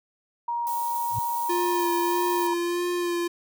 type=tone with pitch glide; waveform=sine; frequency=945 to 954.3 Hz; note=A#5 to A#5; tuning=+23 to +40 cents; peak=-25 dBFS; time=0.48-2.54 s; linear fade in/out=5 ms; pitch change=+17 cents; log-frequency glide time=1.59-1.67 s
type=noise; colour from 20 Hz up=violet; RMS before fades=-36 dBFS; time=0.67-2.47 s; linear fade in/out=0 ms
type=tone with exponential growth; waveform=sine; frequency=111.7 Hz; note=A2; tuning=27 cents sharp; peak=-25 dBFS; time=1.09-1.19 s; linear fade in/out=5 ms; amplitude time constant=21 ms
type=tone with vibrato; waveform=square; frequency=349.2 Hz; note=F4; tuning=in tune; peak=-25 dBFS; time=1.49-3.28 s; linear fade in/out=10 ms; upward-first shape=sine; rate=1.6 Hz; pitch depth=20 cents each way
effects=none